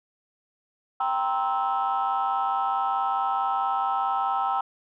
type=chord; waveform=sine; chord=C dominant seventh; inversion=second; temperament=just; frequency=784.9 / 941.9 / 1046.5 / 1308.1 Hz; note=G5 / Bb5 / C6 / E6; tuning=+2 / +18 / 0 / -14 cents; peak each=-25 / -29 / -30 / -27 dBFS; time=1-4.61 s; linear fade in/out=5 ms; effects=tanh soft clip ceiling -16 dBFS